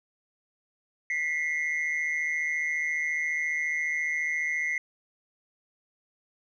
sine tone pair together, 1975.5 / 2130 Hz, B6 / C7, 0 / +30 cents, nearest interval minor second, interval 130 cents, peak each -27 dBFS, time 1.1-4.78 s, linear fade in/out 2 ms, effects tanh soft clip ceiling -23 dBFS

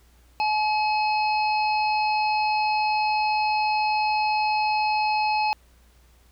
harmonic tone with a mistuned harmonic, 853 Hz, G#5, 46 cents sharp, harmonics 1 / 3 / 5 / 6, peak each -21 / -28 / -34 / -39 dBFS, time 0.4-5.53 s, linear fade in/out 0 ms, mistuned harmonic 6, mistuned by -19 cents, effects added 60 Hz sine -54 dBFS peak until 6.31 s + pink hiss -61 dBFS RMS until 6.31 s

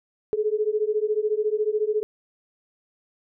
sine beating tone pair, 419.7 / 433.7 Hz, G#4 / A4, +18 / -25 cents, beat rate 14 Hz, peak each -24 dBFS, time 0.33-2.03 s, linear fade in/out 0 ms, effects none

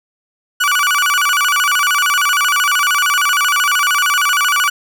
30% pulse tone with vibrato, 1302 Hz, E6, 22 cents flat, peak -9 dBFS, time 0.6-4.7 s, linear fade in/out 10 ms, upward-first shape square, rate 13 Hz, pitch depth 210 cents each way, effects none

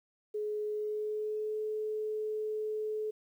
sine tone with pitch glide, 422.5 to 429.9 Hz, G#4 to A4, +30 to -40 cents, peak -32 dBFS, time 0.34-3.11 s, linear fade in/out 10 ms, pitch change +30 cents, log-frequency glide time 0.66-1.6 s, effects 11-bit

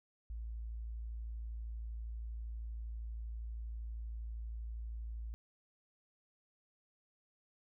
sine tone, 56.3 Hz, A1, 40 cents sharp, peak -40 dBFS, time 0.3-5.34 s, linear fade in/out 0 ms, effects none

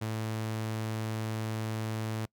sawtooth tone, 110 Hz, A2, in tune, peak -28 dBFS, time 0.01-2.26 s, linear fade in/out 10 ms, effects noise-tail reverb RT60 0.1 s tail -25 dB re dry

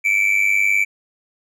triangle tone with amplitude modulation, 2314 Hz, D7, 26 cents flat, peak -9 dBFS, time 0.04-0.85 s, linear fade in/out 20 ms, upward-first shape sine, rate 99.6 Hz, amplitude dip 80%, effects none

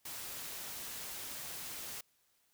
white noise, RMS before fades -44 dBFS, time 0.05-2.01 s, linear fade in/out 5 ms, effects white hiss -74 dBFS RMS until 2.53 s

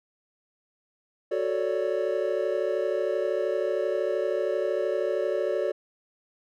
triangle chord, D major seventh, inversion first, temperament equal, 370 / 440 / 554.4 / 587.3 Hz, F#4 / A4 / C#5 / D5, 0 / 0 / 0 / 0 cents, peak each -28 dBFS, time 1.31-5.72 s, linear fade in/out 10 ms, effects none

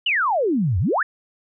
sine exponential two-way sweep, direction down then up, 3070 to 81.5 to 1889 Hz, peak -17 dBFS, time 0.06-1.03 s, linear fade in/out 5 ms, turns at 0.79 s, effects none

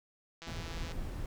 click train, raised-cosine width 0.2 ms, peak -29 dBFS, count 84, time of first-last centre 0.42-0.92 s, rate 166 Hz
brown noise, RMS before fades -39 dBFS, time 0.47-1.26 s, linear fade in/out 2 ms
effects none

